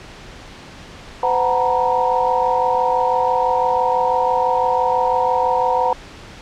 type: tone cluster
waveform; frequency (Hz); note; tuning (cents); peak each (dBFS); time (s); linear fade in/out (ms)
sine; 508 / 741 / 912 / 958; B4 / F#5 / A#5 / A#5; +49 / +2 / -38 / +47; -20; 1.23-5.93; 2
effects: pink hiss -38 dBFS RMS until 6.41 s + low-pass 5000 Hz 12 dB/octave